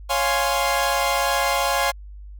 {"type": "chord", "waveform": "sawtooth", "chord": "Db major seventh", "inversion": "none", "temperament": "equal", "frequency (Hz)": [554.4, 698.5, 830.6, 1046.5], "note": ["Db5", "F5", "Ab5", "C6"], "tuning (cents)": [0, 0, 0, 0], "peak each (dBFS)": -21, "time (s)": [0.09, 1.92], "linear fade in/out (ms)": 20, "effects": ["added 50 Hz sine -36 dBFS peak until 2.39 s"]}